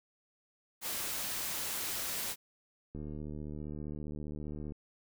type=noise; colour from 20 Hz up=white; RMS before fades=-37 dBFS; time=0.81-2.36 s; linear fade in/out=50 ms
type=click train; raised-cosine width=3 ms; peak=-30 dBFS; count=134; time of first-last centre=2.95-4.721 s; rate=75.1 Hz
effects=none